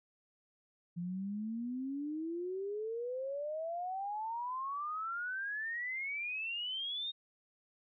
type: exponential sweep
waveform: sine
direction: up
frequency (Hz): 170 to 3729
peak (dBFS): -36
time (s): 0.96-7.12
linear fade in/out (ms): 20
effects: none